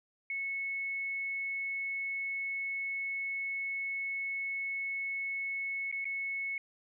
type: tone with dropouts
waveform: sine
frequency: 2200 Hz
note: C#7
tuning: 14 cents flat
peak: -33 dBFS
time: 0.3-6.58 s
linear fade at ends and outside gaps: 2 ms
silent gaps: 5.915-5.925 / 6.045-6.053 s
effects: none